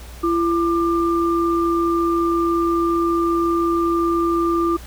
sine tone pair together, 338.2 / 1192.7 Hz, E4 / D6, +44 / +26 cents, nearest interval octave + minor seventh, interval 2182 cents, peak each -17 / -21 dBFS, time 0.23-4.77 s, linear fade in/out 10 ms, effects added 60 Hz sine -36 dBFS peak until 4.86 s + pink hiss -42 dBFS RMS until 4.86 s

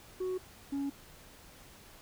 sine tone pair in turn, 370 / 279.1 Hz, F#4 / C#4, 0 / +12 cents, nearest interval perfect fourth, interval 488 cents, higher first, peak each -29 / -29 dBFS, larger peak neither, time 0.2-0.38 / 0.72-0.9 s, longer neither, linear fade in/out 10 ms, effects tanh soft clip ceiling -31 dBFS + pink hiss -55 dBFS RMS until 2.01 s

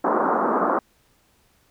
white band-pass noise, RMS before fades -21 dBFS, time 0.04-0.79 s, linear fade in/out 5 ms, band 200 to 1300 Hz, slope 48 dB/octave, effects pink hiss -62 dBFS RMS until 1.7 s

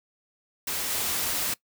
white noise with level steps, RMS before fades -30 / -28 dBFS, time 0.67-1.54 s, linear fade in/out 5 ms, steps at 0.9 s, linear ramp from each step 5 ms, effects noise-tail reverb RT60 0.1 s tail -21 dB re dry

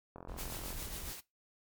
click train, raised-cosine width 1 ms, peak -32 dBFS, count 26, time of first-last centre 0.16-0.728 s, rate 44 Hz
brown noise, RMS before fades -45 dBFS, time 0.28-1.13 s, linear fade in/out 10 ms
white noise with tremolo, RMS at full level -43 dBFS, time 0.37-1.21 s, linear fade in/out 20 ms, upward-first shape sine, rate 7.2 Hz, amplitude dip 45%
effects noise-tail reverb RT60 0.2 s tail -20 dB re dry + MP3 96 kbps

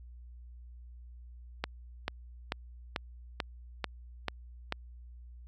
click train, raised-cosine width 0.3 ms, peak -15 dBFS, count 8, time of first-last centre 1.64-4.724 s, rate 2.27 Hz, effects added 60 Hz sine -47 dBFS peak until 5.47 s

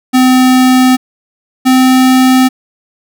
square tone pair in turn, 256.1 / 258.2 Hz, C4 / C4, -37 / -23 cents, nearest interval unison, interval 14 cents, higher second, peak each -5 dBFS, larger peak neither, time 0.13-0.97 / 1.65-2.49 s, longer neither, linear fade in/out 20 ms, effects none

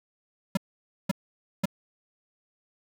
square tone bursts, 192 Hz, G3, 36 cents flat, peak -22 dBFS, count 3, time 0.55-1.656 s, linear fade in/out 5 ms, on 22 ms, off 520 ms, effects 10-bit

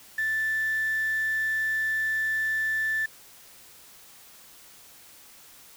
sine tone with quantisation, 1760 Hz, A6, in tune, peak -24 dBFS, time 0.18-3.06 s, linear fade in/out 5 ms, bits 7, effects white hiss -51 dBFS RMS until 5.76 s

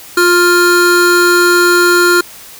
square tone pair together, 352.8 / 1400 Hz, F4 / F6, +18 / +4 cents, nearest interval 2 octaves, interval 2386 cents, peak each -10 dBFS, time 0.17-2.21 s, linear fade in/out 5 ms, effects white hiss -34 dBFS RMS until 2.59 s

